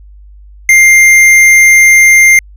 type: tone with hard clipping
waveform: sine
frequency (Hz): 2100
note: C7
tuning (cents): +6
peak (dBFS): -3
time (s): 0.69-2.39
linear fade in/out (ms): 2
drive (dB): 11
effects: added 50 Hz sine -32 dBFS peak until 2.56 s